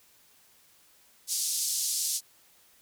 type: band-pass noise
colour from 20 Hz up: pink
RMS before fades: -30 dBFS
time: 1.27-2.21 s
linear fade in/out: 50 ms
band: 4900 to 12000 Hz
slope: 24 dB/octave
effects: white hiss -61 dBFS RMS until 2.81 s